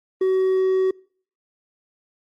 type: tone with hard clipping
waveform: triangle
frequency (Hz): 377.1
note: F#4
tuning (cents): +33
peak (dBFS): -17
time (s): 0.21-0.91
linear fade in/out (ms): 5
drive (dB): 5
effects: noise-tail reverb RT60 0.5 s tail -25 dB re dry + Opus 24 kbps